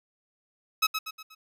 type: tone with echo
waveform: 15% pulse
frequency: 1284 Hz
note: E6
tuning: 46 cents flat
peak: -14 dBFS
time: 0.82-0.87 s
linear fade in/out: 10 ms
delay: 120 ms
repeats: 4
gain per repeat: -7 dB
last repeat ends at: 1.35 s
effects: none